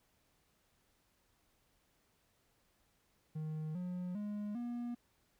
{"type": "tone with pitch steps", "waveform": "triangle", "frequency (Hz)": [155.56, 179.73, 207.6, 239.9], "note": ["D#3", "F3", "G#3", "A#3"], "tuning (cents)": [0, 50, 0, 50], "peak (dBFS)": -36, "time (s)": [3.35, 4.95], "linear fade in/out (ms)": 10, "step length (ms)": 400, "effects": ["pink hiss -75 dBFS RMS until 5.39 s"]}